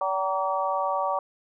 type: harmonic tone with a mistuned harmonic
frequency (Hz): 191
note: G3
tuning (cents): -45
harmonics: 3 / 4 / 5 / 6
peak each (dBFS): -29 / -29 / -29 / -29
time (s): 0.01-1.19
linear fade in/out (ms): 2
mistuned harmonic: 5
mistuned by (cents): -38
effects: none